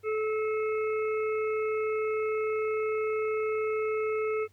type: harmonic tone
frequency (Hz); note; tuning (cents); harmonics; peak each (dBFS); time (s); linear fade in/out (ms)
433.4; A4; -26; 1 / 3 / 5 / 6; -27 / -37 / -40 / -45; 0.03-4.48; 50
effects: added 97 Hz sine -60 dBFS peak until 4.52 s + pink hiss -68 dBFS RMS until 4.52 s